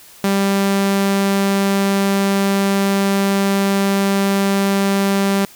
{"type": "tone", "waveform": "sawtooth", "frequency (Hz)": 197.1, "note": "G3", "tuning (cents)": 10, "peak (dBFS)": -10, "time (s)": [0.24, 5.45], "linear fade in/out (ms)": 2, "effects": ["white hiss -43 dBFS RMS until 5.55 s"]}